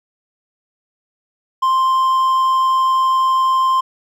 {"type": "tone with hard clipping", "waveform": "triangle", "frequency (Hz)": 1048, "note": "C6", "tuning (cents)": 2, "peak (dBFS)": -13, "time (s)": [1.62, 3.81], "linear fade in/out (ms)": 10, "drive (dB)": 6, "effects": []}